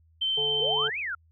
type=tone with vibrato; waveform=sine; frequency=3100 Hz; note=G7; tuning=20 cents flat; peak=-24 dBFS; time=0.21-0.88 s; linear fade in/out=10 ms; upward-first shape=triangle; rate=14 Hz; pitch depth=12 cents each way
type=harmonic tone; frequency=145.3 Hz; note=D3; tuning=18 cents flat; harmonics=1 / 3 / 5 / 6; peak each=-43 / -31 / -43 / -43 dBFS; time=0.37-0.9 s; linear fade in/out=10 ms
type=exponential two-way sweep; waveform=sine; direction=up then down; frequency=415.3 to 2637 to 1333 Hz; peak=-29 dBFS; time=0.6-1.15 s; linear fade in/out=5 ms; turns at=0.99 s
effects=added 81 Hz sine -58 dBFS peak until 1.31 s